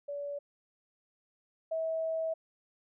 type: tone pair in turn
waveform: sine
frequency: 573 / 646.7 Hz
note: D5 / E5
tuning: -43 / -33 cents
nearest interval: major second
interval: 210 cents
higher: second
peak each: -35 / -30 dBFS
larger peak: second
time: 0.08-0.39 / 1.71-2.34 s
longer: second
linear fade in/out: 10 ms
effects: none